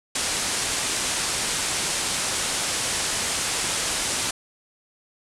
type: low-pass noise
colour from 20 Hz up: white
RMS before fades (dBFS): -26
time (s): 0.15-4.31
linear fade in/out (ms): 5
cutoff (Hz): 9900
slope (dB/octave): 48
effects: none